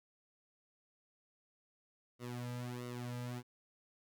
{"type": "tone with flanger", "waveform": "sawtooth", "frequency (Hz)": 122.5, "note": "B2", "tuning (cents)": -14, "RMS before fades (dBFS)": -43, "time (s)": [2.19, 3.43], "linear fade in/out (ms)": 50, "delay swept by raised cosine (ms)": [1.2, 2.8], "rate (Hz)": 1.5, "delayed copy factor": -0.9, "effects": []}